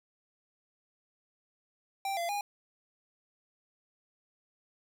square tone with pitch steps, 784 / 684 / 817 Hz, G5 / F5 / G#5, 0 / -36 / -29 cents, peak -32 dBFS, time 2.05-2.41 s, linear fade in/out 2 ms, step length 120 ms, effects none

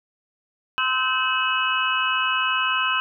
sine tone cluster, 1034 / 1291 / 1547 / 2578 / 2939 Hz, C6 / E6 / G6 / E7 / F#7, -21 / -37 / -23 / -39 / -12 cents, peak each -26 dBFS, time 0.78-3 s, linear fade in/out 0 ms, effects none

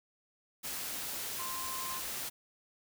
sine tone in noise, 1046.5 Hz, C6, in tune, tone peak -41 dBFS, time 1.38-2 s, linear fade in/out 20 ms, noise white, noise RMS -39 dBFS, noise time 0.63-2.3 s, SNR -5 dB, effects none

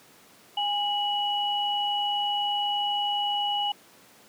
sine tone pair together, 819.7 / 2932 Hz, G#5 / F#7, -23 / -16 cents, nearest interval octave + minor seventh, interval 2207 cents, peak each -27 dBFS, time 0.57-3.72 s, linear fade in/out 5 ms, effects pink hiss -54 dBFS RMS until 4.28 s + high-pass 200 Hz 12 dB/octave

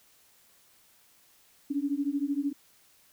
sine beating tone pair, 277.2 / 290.2 Hz, C#4 / D4, 0 / -21 cents, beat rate 13 Hz, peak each -30 / -30 dBFS, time 1.7-2.53 s, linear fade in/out 10 ms, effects white hiss -62 dBFS RMS until 3.12 s

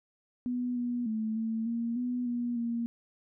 sine tone with pitch steps, 246.6 / 242.7 / 219.1 / 223.9 / 232.8 / 246.7 / 240.6 / 234 Hz, B3 / B3 / A3 / A3 / A#3 / B3 / B3 / A#3, -2 / -30 / -7 / +30 / -2 / -2 / -45 / +7 cents, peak -29 dBFS, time 0.46-2.86 s, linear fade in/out 0 ms, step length 300 ms, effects none

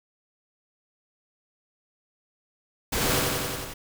pink noise with echo, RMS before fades -26 dBFS, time 2.92-3.2 s, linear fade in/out 10 ms, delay 90 ms, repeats 6, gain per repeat -2 dB, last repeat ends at 3.74 s, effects none

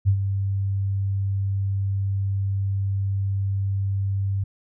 sine tone with ADSR envelope, 98.1 Hz, G2, 2 cents sharp, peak -13 dBFS, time 0.05-4.44 s, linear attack 32 ms, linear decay 79 ms, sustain -8 dB, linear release 7 ms, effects none

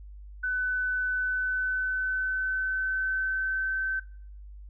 sine tone with pitch glide, 1504 to 1539.2 Hz, F#6 to G6, +28 to -32 cents, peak -26 dBFS, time 0.43-4 s, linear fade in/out 10 ms, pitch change +40 cents, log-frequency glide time 1.1-3.78 s, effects noise-tail reverb RT60 0.5 s tail -19 dB re dry + added 50 Hz sine -42 dBFS peak until 4.69 s

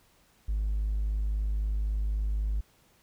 triangle tone, 51.91 Hz, G#1, in tune, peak -23 dBFS, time 0.48-2.61 s, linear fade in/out 10 ms, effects tanh soft clip ceiling -22 dBFS + pink hiss -64 dBFS RMS until 3.02 s

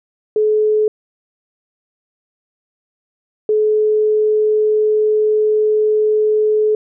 sine tone pair in turn, 428.1 / 428.1 Hz, A4 / A4, -47 / -47 cents, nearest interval unison, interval 0 cents, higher neither, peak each -11 dBFS, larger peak neither, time 0.36-0.88 / 3.49-6.75 s, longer second, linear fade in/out 2 ms, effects none

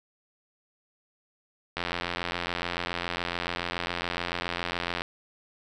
click train, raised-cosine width 0.3 ms, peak -13 dBFS, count 284, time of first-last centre 1.77-5.019 s, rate 87.1 Hz, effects none

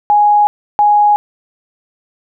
sine tone pair in turn, 830.6 / 830.6 Hz, G#5 / G#5, 0 / 0 cents, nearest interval unison, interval 0 cents, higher neither, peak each -6 dBFS, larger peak neither, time 0.1-0.47 / 0.79-1.16 s, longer neither, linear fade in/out 0 ms, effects none

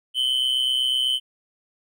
triangle tone pair together, 2995 / 3123 Hz, F#7 / G7, +20 / -7 cents, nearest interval minor second, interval 73 cents, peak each -21 dBFS, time 0.14-1.2 s, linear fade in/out 50 ms, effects none

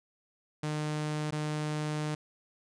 sawtooth tone with dropouts, 151.8 Hz, D#3, 42 cents flat, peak -27 dBFS, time 0.63-2.15 s, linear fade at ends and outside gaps 5 ms, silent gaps 1.308-1.323 s, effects resampled to 22050 Hz

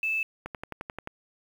sine tone, 2628 Hz, E7, 6 cents flat, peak -25 dBFS, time 0.03-0.23 s, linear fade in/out 2 ms
click train, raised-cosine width 0.5 ms, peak -20 dBFS, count 8, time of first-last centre 0.46-1.074 s, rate 11.4 Hz
effects 8-bit

